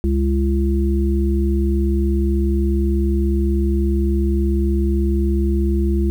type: harmonic tone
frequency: 68.3 Hz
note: C#2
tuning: 25 cents flat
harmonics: 1 / 3 / 5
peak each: -16 / -22 / -22 dBFS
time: 0.04-6.1 s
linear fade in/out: 0 ms
effects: 8-bit